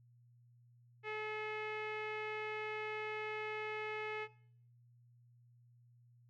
sawtooth tone with low-pass filter, 429.2 Hz, A4, 43 cents flat, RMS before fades -42 dBFS, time 1.03-4.28 s, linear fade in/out 50 ms, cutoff 2300 Hz, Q 4.1, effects noise-tail reverb RT60 0.6 s tail -19 dB re dry + added 120 Hz sine -63 dBFS peak until 6.29 s

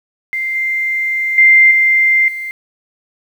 sine tone with level steps, 2092 Hz, C7, 1 cent flat, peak -16 / -14 / -4 / -8 / -21 dBFS, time 0.33-2.51 s, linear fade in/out 0 ms, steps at 0.55 / 1.38 / 1.71 / 2.28 s, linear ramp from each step 2 ms, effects 7-bit

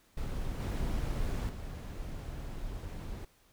brown noise with level steps, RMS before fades -36 / -33 / -40 dBFS, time 0.17-3.25 s, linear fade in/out 5 ms, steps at 0.6 / 1.49 s, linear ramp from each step 2 ms, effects pink hiss -66 dBFS RMS until 3.52 s

